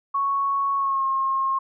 sine tone with pitch glide, 1108 to 1074 Hz, C#6 to C6, -1 to +45 cents, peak -20 dBFS, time 0.14-1.59 s, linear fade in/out 10 ms, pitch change -54 cents, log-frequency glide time 0.76-1.05 s, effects none

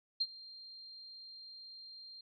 sine tone with ADSR envelope, 4186 Hz, C8, in tune, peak -28 dBFS, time 0.2-2.21 s, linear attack 11 ms, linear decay 48 ms, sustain -21 dB, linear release 5 ms, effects none

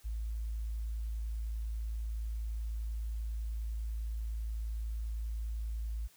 sine tone, 55.1 Hz, A1, 3 cents sharp, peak -34 dBFS, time 0.04-6.08 s, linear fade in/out 20 ms, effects white hiss -63 dBFS RMS until 6.16 s

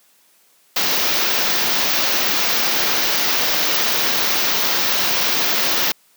white band-stop noise, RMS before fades -18 dBFS, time 0.76-5.92 s, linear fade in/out 5 ms, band 6200 to 15000 Hz, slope 48 dB/octave, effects white hiss -56 dBFS RMS until 6.16 s + high-pass 200 Hz 12 dB/octave

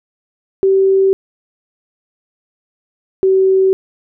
sine tone pair in turn, 385.9 / 381.2 Hz, G4 / G4, -27 / -48 cents, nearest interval unison, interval 21 cents, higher first, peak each -8 dBFS, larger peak neither, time 0.63-1.13 / 3.23-3.73 s, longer neither, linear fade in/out 0 ms, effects none

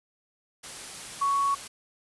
sine tone in noise, 1115 Hz, C#6, 10 cents sharp, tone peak -22 dBFS, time 1.21-1.55 s, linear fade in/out 10 ms, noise white, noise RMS -40 dBFS, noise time 0.63-1.68 s, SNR +15 dB, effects resampled to 24000 Hz

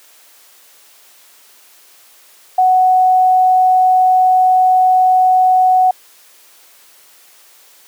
sine tone, 742 Hz, F#5, 5 cents sharp, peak -7 dBFS, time 2.58-5.91 s, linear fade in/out 5 ms, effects white hiss -46 dBFS RMS until 7.87 s + high-pass 400 Hz 12 dB/octave

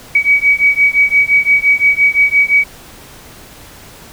sine beating tone pair, 2265 / 2270.8 Hz, C#7 / C#7, +37 / +41 cents, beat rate 5.8 Hz, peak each -11 dBFS, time 0.15-2.64 s, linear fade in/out 5 ms, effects pink hiss -37 dBFS RMS until 4.12 s

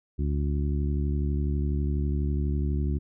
harmonic tone, 72.1 Hz, D2, 31 cents flat, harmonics 1 / 2 / 3 / 4 / 5, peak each -25 / -31 / -35 / -37 / -39 dBFS, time 0.18-2.99 s, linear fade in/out 20 ms, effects none

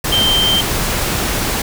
sine tone in noise, 3136 Hz, G7, in tune, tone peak -12 dBFS, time 0.12-0.61 s, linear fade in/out 5 ms, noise pink, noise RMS -18 dBFS, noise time 0.04-1.62 s, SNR +3 dB, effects none

